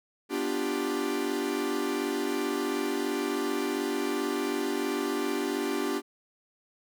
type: chord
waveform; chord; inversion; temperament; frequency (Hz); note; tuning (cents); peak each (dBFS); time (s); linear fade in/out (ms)
45% pulse; G dominant seventh; first; equal; 246.9 / 293.7 / 349.2 / 392; B3 / D4 / F4 / G4; 0 / 0 / 0 / 0; -36 / -32 / -35 / -32; 0.29-6.02; 50
effects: none